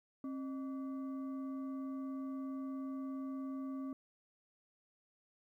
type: tone with frequency modulation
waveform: sine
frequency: 267.7 Hz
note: C4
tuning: 40 cents sharp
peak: -39 dBFS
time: 0.24-3.93 s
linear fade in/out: 2 ms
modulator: 883 Hz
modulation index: 0.34
effects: 13-bit